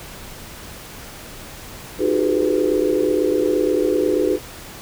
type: tone cluster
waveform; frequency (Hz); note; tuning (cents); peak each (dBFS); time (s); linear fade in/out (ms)
sine; 307.3 / 358.7 / 387 / 424.9 / 499.8; D#4 / F4 / G4 / G#4 / B4; -21 / +46 / -22 / +40 / +21; -22; 1.98-4.39; 50
effects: pink hiss -37 dBFS RMS until 4.81 s